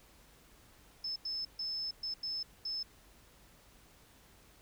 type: tone bursts at uneven times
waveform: sine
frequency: 5240 Hz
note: E8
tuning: 11 cents flat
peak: -35 dBFS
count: 6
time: 1.04-1.16 / 1.25-1.45 / 1.59-1.91 / 2.03-2.14 / 2.23-2.43 / 2.65-2.83 s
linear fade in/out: 5 ms
effects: added 50 Hz sine -68 dBFS peak until 4.61 s + pink hiss -62 dBFS RMS until 4.61 s